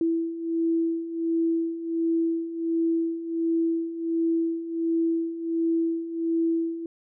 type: beating tone pair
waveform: sine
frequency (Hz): 329.6 / 331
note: E4 / E4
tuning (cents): 0 / +7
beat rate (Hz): 1.4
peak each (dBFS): -29 / -24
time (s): 0.01-6.86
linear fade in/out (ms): 2
effects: none